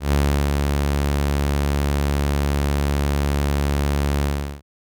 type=tone with ADSR envelope; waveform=sawtooth; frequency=71.3 Hz; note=C#2; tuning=49 cents sharp; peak=-11 dBFS; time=0-4.62 s; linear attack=120 ms; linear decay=370 ms; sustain=-3 dB; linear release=380 ms; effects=none